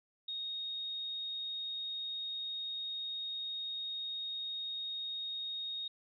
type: tone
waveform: sine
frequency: 3729 Hz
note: A#7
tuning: in tune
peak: -37 dBFS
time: 0.28-5.88 s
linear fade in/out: 5 ms
effects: none